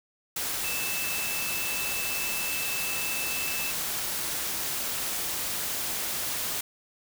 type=tone in noise; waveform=sine; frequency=2637 Hz; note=E7; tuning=in tune; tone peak=-33 dBFS; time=0.64-3.71 s; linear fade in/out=5 ms; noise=white; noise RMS=-31 dBFS; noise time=0.36-6.61 s; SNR=-5 dB; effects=none

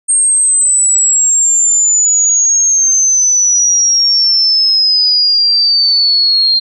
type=exponential sweep; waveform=sine; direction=down; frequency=8600 to 4186 Hz; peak=-7 dBFS; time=0.08-6.6 s; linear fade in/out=20 ms; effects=none

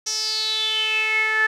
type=tone with band-pass filter sweep; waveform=sawtooth; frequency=436 Hz; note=A4; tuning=16 cents flat; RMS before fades=-22 dBFS; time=0.06-1.47 s; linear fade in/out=10 ms; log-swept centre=5800 to 1700 Hz; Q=8.4; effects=none

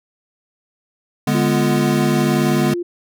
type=chord; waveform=square; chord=G# diminished; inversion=second; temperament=equal; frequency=146.83 / 207.7 / 246.9 Hz; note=D3 / G#3 / B3; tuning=0 / 0 / 0 cents; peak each=-20 dBFS; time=1.27-2.74 s; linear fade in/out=5 ms
type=tone; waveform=sine; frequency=349.2 Hz; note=F4; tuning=in tune; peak=-20 dBFS; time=1.34-2.83 s; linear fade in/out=10 ms
effects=none

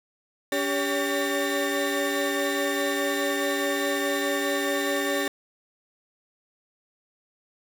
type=tone cluster; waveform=35% pulse; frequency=284.4 / 395.1 / 564 / 1807 Hz; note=C#4 / G4 / C#5 / A6; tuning=+45 / +14 / +30 / +46 cents; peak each=-28 dBFS; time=0.52-5.28 s; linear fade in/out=2 ms; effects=none

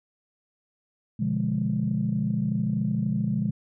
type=chord; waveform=sine; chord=B diminished seventh; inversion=none; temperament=equal; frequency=123.47 / 146.83 / 174.61 / 207.7 Hz; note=B2 / D3 / F3 / Ab3; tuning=0 / 0 / 0 / 0 cents; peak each=-29 / -30 / -29 / -26 dBFS; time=1.19-3.51 s; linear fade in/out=10 ms; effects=tanh soft clip ceiling -14 dBFS

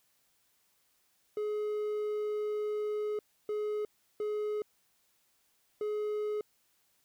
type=tone bursts at uneven times; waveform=triangle; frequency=421.8 Hz; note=G#4; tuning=27 cents sharp; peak=-29 dBFS; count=4; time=1.37-3.19 / 3.49-3.85 / 4.2-4.62 / 5.81-6.41 s; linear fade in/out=2 ms; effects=white hiss -72 dBFS RMS until 7.04 s

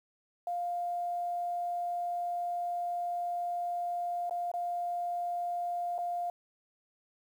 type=tone with dropouts; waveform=sine; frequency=701 Hz; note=F5; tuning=6 cents sharp; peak=-31 dBFS; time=0.47-6.3 s; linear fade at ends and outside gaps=2 ms; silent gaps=4.296-4.309 / 4.516-4.538 / 5.981-5.987 s; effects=10-bit

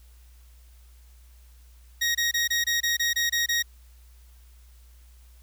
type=tone bursts; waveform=20% pulse; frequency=1880 Hz; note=A#6; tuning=14 cents sharp; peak=-17 dBFS; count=10; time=2.01-3.626 s; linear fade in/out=10 ms; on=140 ms; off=24 ms; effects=added 60 Hz sine -49 dBFS peak until 5.42 s + white hiss -62 dBFS RMS until 5.42 s

